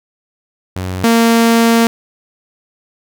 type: tone pair in turn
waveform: sawtooth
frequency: 92.5 / 230.2 Hz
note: F#2 / A#3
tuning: 0 / -22 cents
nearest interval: octave + major third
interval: 1578 cents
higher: second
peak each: -15 / -4 dBFS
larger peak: second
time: 0.76-1.04 / 1.04-1.87 s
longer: second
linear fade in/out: 0 ms
effects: none